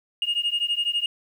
sine beating tone pair, 2844 / 2856 Hz, F7 / F7, +31 / +38 cents, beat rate 12 Hz, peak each -24 dBFS, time 0.22-1.06 s, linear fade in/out 2 ms, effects tanh soft clip ceiling -17 dBFS + 9-bit

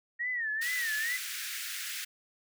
sine tone with vibrato, 1857 Hz, A#6, 7 cents flat, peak -30 dBFS, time 0.19-1.18 s, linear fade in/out 20 ms, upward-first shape sine, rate 2.3 Hz, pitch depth 140 cents each way
pink high-pass noise, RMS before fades -38 dBFS, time 0.61-2.05 s, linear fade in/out 10 ms, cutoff 1500 Hz, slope 48 dB/octave
effects none

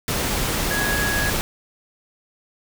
sine tone in noise, 1666 Hz, G#6, 5 cents sharp, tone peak -23 dBFS, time 0.71-1.3 s, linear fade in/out 0 ms, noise pink, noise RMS -23 dBFS, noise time 0.08-1.41 s, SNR -3 dB, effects none

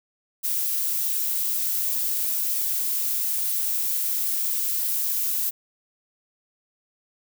violet noise, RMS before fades -25 dBFS, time 0.43-5.51 s, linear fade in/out 20 ms, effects none

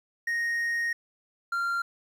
triangle tone pair in turn, 1864.7 / 1384.9 Hz, A#6 / F6, 0 / -15 cents, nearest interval perfect fourth, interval 515 cents, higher first, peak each -24 dBFS, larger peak neither, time 0.27-0.93 / 1.52-1.82 s, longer first, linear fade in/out 5 ms, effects 10-bit

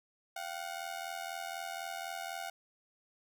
sawtooth ring-modulated tone, 731 Hz, F#5, 21 cents flat, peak -32 dBFS, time 0.36-2.5 s, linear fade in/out 5 ms, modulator 42 Hz, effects none

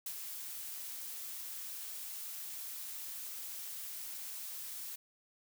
blue noise with ADSR envelope, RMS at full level -39 dBFS, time 0.06-4.96 s, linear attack 4 ms, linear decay 64 ms, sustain -5 dB, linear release 9 ms, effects none

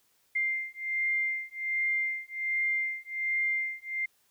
sine beating tone pair, 2100 / 2101.3 Hz, C7 / C7, +6 / +7 cents, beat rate 1.3 Hz, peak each -31 dBFS, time 0.35-4.06 s, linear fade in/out 10 ms, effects white hiss -69 dBFS RMS until 4.3 s

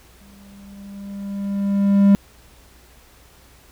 triangle tone with exponential growth, 199.3 Hz, G3, 29 cents sharp, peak -6 dBFS, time 0.21-2.15 s, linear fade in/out 0 ms, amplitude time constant 420 ms, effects added 60 Hz sine -51 dBFS peak until 3.71 s + pink hiss -51 dBFS RMS until 3.71 s

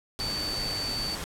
sine tone in noise, 4554 Hz, C#8, 46 cents sharp, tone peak -30 dBFS, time 0.2-1.15 s, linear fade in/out 0 ms, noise pink, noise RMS -35 dBFS, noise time 0.19-1.24 s, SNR +2 dB, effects low-pass 12000 Hz 12 dB/octave

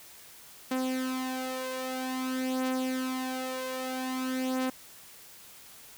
sawtooth beating tone pair, 258.2 / 258.71 Hz, C4 / C4, -23 / -19 cents, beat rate 0.51 Hz, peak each -28 / -31 dBFS, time 0.71-4.7 s, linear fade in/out 5 ms, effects white hiss -51 dBFS RMS until 5.97 s

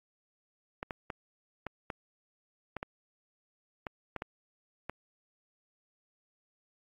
clicks, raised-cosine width 0.5 ms, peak -21 dBFS, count 11, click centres 0.829 / 0.908 / 1.102 / 1.667 / 1.902 / 2.767 / 2.829 / 3.868 / 4.163 / 4.221 / 4.896 s, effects AAC 64 kbps

